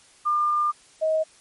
sine tone pair in turn, 1200 / 631.7 Hz, D6 / D#5, +37 / +26 cents, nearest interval major seventh, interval 1111 cents, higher first, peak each -19 / -19 dBFS, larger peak neither, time 0.25-0.72 / 1.01-1.24 s, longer first, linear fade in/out 20 ms, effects white hiss -54 dBFS RMS until 1.4 s + MP3 48 kbps

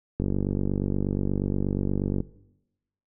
click train, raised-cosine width 3 ms, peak -13 dBFS, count 98, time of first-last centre 0.2-2.204 s, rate 48.4 Hz, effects noise-tail reverb RT60 0.9 s tail -19 dB re dry

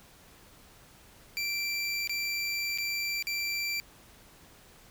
25% pulse tone with dropouts, 2349 Hz, D7, in tune, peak -26 dBFS, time 1.37-3.8 s, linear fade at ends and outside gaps 0 ms, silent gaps 2.074-2.095 / 2.776-2.784 / 3.225-3.27 s, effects pink hiss -56 dBFS RMS until 4.9 s

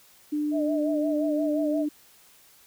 sine tone, 298 Hz, D4, 25 cents sharp, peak -24 dBFS, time 0.32-1.89 s, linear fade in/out 10 ms
sine tone with vibrato, 622.3 Hz, D#5, in tune, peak -27 dBFS, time 0.51-1.86 s, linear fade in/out 50 ms, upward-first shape sine, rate 5.7 Hz, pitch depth 82 cents each way
effects white hiss -56 dBFS RMS until 2.66 s

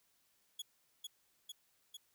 sawtooth tone with echo, 3360 Hz, G#7, 19 cents sharp, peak -38 dBFS, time 0.59-0.62 s, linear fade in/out 5 ms, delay 450 ms, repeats 3, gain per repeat -2 dB, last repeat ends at 1.97 s, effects white hiss -75 dBFS RMS until 2.14 s

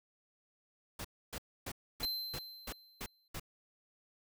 pink noise bursts, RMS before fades -42 dBFS, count 8, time 0.99-3.398 s, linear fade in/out 5 ms, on 56 ms, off 280 ms
square tone with exponential decay, 4100 Hz, C8, 36 cents flat, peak -33 dBFS, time 2.03-3.28 s, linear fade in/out 2 ms, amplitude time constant 270 ms
effects none

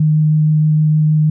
sine tone with vibrato, 153.9 Hz, D#3, 19 cents flat, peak -9 dBFS, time 0-1.3 s, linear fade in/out 5 ms, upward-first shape sine, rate 6.4 Hz, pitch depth 8 cents each way, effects none

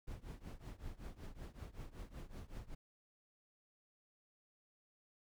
brown noise with tremolo, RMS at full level -45 dBFS, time 0.07-2.75 s, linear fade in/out 10 ms, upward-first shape triangle, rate 5.3 Hz, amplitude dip 95%, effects none

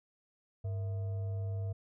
sine tone with frequency modulation, 100 Hz, G2, 35 cents sharp, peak -33 dBFS, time 0.64-1.73 s, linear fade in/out 10 ms, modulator 564 Hz, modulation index 0.26, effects none

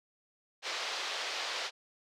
white band-pass noise, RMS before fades -37 dBFS, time 0.62-1.71 s, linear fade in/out 50 ms, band 430 to 4900 Hz, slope 24 dB/octave, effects none

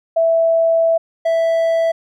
sine / triangle tone pair in turn, 659.3 / 659.3 Hz, E5 / E5, 0 / 0 cents, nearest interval unison, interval 0 cents, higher neither, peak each -11 dBFS, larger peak neither, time 0.16-0.98 / 1.25-1.92 s, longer first, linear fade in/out 10 ms, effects none

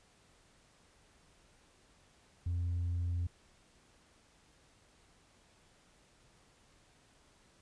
triangle tone with tanh clipping, 87 Hz, F2, 6 cents flat, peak -32 dBFS, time 2.46-3.27 s, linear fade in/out 5 ms, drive 6 dB, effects pink hiss -66 dBFS RMS until 7.61 s + resampled to 22050 Hz

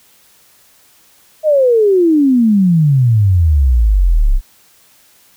sine exponential sweep, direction down, 638 to 30.87 Hz, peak -7 dBFS, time 1.43-4.41 s, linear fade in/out 50 ms, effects white hiss -49 dBFS RMS until 5.36 s

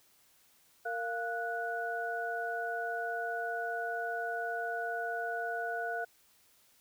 sine tone cluster, 461.1 / 696 / 1474 Hz, A#4 / F5 / F#6, -19 / -6 / -7 cents, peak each -40 / -36 / -37 dBFS, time 0.85-6.05 s, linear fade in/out 10 ms, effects white hiss -66 dBFS RMS until 6.8 s

